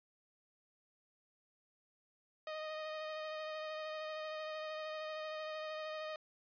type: tone with vibrato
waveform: sawtooth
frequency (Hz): 621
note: D#5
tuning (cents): -3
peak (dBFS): -37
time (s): 2.47-6.16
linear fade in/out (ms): 2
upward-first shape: sine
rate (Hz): 13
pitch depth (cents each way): 15
effects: resampled to 11025 Hz